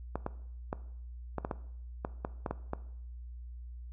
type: clicks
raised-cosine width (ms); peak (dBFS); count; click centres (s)
1; -19; 11; 0.156 / 0.264 / 0.729 / 1.383 / 1.449 / 1.512 / 2.049 / 2.249 / 2.462 / 2.51 / 2.734
effects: noise-tail reverb RT60 0.7 s tail -17 dB re dry + added 60 Hz sine -42 dBFS peak until 3.92 s